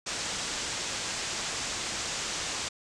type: low-pass noise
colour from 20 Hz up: white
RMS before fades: -34 dBFS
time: 0.06-2.69 s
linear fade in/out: 10 ms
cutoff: 7900 Hz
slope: 48 dB/octave
effects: none